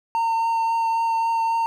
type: tone with vibrato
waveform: triangle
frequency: 912 Hz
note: A#5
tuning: 38 cents flat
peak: -17 dBFS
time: 0.15-1.66 s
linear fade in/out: 0 ms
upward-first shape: triangle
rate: 3.7 Hz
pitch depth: 13 cents each way
effects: none